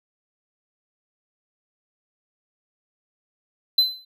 triangle tone with exponential decay, 4045 Hz, B7, 41 cents sharp, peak -10 dBFS, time 3.78-4.05 s, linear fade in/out 5 ms, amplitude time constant 57 ms, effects none

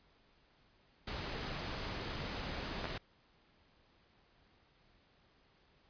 pink noise, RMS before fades -41 dBFS, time 1.07-2.98 s, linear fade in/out 5 ms
clicks, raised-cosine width 0.5 ms, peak -24 dBFS, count 2, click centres 2.843 / 2.855 s
effects pink hiss -69 dBFS RMS until 5.89 s + resampled to 11025 Hz

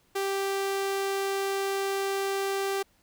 sawtooth tone, 392 Hz, G4, in tune, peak -23 dBFS, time 0.15-2.83 s, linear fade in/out 10 ms, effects pink hiss -66 dBFS RMS until 3.02 s

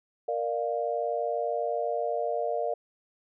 sine chord, Bb major, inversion none, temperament equal with one note detuned, 466.2 / 598.3 / 698.5 Hz, Bb4 / D5 / F5, 0 / +32 / 0 cents, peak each -31 dBFS, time 0.28-2.74 s, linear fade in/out 5 ms, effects none

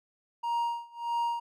triangle tone with tremolo, 940 Hz, A#5, 14 cents sharp, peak -24 dBFS, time 0.43-1.4 s, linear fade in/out 10 ms, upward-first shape sine, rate 1.6 Hz, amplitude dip 95%, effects none

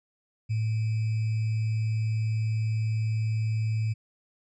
sine tone with sample-and-hold, 110 Hz, A2, in tune, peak -24 dBFS, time 0.49-3.94 s, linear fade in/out 20 ms, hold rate 2450 Hz, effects resampled to 16000 Hz

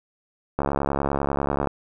click train, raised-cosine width 1 ms, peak -9 dBFS, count 77, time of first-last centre 0.59-1.673 s, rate 70.2 Hz, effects none

